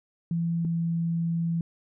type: tone pair in turn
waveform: sine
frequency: 168.1 / 167.3 Hz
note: E3 / E3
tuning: +34 / +26 cents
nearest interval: unison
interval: 8 cents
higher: first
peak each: -24 / -24 dBFS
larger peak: neither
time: 0.31-0.65 / 0.65-1.61 s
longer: second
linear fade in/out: 2 ms
effects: none